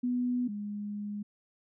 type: tone pair in turn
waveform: sine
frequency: 246.9 / 206.4 Hz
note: B3 / G#3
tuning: 0 / -10 cents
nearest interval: minor third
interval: 310 cents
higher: first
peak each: -27 / -34 dBFS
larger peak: first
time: 0.03-0.48 / 0.48-1.23 s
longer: second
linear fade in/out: 10 ms
effects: none

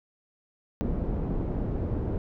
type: low-pass noise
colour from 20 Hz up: pink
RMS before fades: -29 dBFS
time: 0.81-2.18 s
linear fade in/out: 0 ms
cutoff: 400 Hz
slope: 12 dB/octave
effects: none

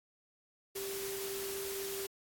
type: tone in noise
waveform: sine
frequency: 392 Hz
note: G4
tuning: in tune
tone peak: -39 dBFS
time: 0.75-2.07 s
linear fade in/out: 10 ms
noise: white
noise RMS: -42 dBFS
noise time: 0.75-2.07 s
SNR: 0 dB
effects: AAC 64 kbps

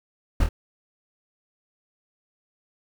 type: noise with echo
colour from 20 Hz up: brown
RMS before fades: -19 dBFS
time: 0.4-0.44 s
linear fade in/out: 5 ms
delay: 25 ms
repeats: 2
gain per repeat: -5 dB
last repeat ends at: 0.49 s
effects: none

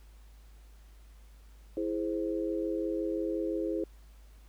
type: chord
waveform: sine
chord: E augmented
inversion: none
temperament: equal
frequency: 329.6 / 415.3 / 523.3 Hz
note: E4 / G#4 / B#4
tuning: 0 / 0 / 0 cents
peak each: -32 / -35 / -36 dBFS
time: 1.77-3.84 s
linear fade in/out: 2 ms
effects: added 52 Hz sine -51 dBFS peak until 4.48 s + pink hiss -65 dBFS RMS until 4.48 s

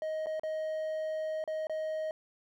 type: tone with dropouts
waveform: triangle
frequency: 627 Hz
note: D#5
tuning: 13 cents sharp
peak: -30 dBFS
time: 0.02-2.11 s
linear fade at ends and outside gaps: 1 ms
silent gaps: 0.26-0.268 / 0.396-0.434 / 1.44-1.476 / 1.67-1.696 s
effects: none

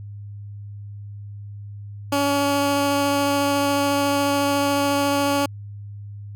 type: tone with vibrato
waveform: 15% pulse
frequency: 282.6 Hz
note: C#4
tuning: 34 cents sharp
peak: -12 dBFS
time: 2.12-5.46 s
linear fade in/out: 5 ms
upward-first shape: triangle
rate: 14 Hz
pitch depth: 9 cents each way
effects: added 102 Hz sine -33 dBFS peak until 6.35 s

